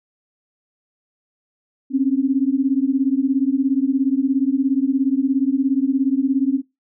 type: beating tone pair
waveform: sine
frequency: 261.6 / 278.6 Hz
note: C4 / C#4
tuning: 0 / +9 cents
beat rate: 17 Hz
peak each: -18 dBFS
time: 1.9-6.62 s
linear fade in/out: 50 ms
effects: noise-tail reverb RT60 0.2 s tail -17 dB re dry